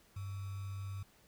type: tone with sample-and-hold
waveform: sine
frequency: 97.8 Hz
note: G2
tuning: 4 cents flat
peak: -39 dBFS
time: 0.16-1.03 s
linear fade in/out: 5 ms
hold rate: 1225 Hz
effects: pink hiss -66 dBFS RMS until 1.27 s